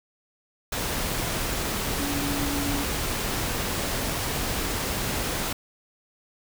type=tone in noise; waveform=sine; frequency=284.1 Hz; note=C#4; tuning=43 cents sharp; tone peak=-29 dBFS; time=1.99-2.84 s; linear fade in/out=5 ms; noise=pink; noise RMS=-28 dBFS; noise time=0.72-5.53 s; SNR=-4 dB; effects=none